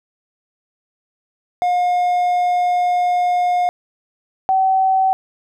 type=tone pair in turn; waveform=triangle / sine; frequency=715 / 762.7 Hz; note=F5 / G5; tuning=+41 / -48 cents; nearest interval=minor second; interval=111 cents; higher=second; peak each=-12 dBFS; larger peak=neither; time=1.62-3.69 / 4.49-5.13 s; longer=first; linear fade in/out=0 ms; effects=none